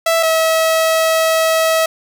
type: tone pair in turn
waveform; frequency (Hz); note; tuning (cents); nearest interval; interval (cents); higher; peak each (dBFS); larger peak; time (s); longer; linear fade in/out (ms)
sawtooth; 659.3 / 645.4; E5 / E5; 0 / -37; unison; 37; first; -8; neither; 0.06-0.23 / 0.23-1.86; second; 5
effects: 8-bit